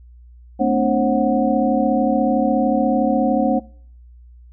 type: tone cluster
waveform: sine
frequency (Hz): 220.1 / 253.9 / 290.9 / 537 / 737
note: A3 / B3 / D4 / C5 / F#5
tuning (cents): +1 / +48 / -16 / +45 / -7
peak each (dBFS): -21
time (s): 0.59-3.6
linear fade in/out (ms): 20
effects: noise-tail reverb RT60 0.6 s tail -25 dB re dry + added 60 Hz sine -41 dBFS peak until 4.52 s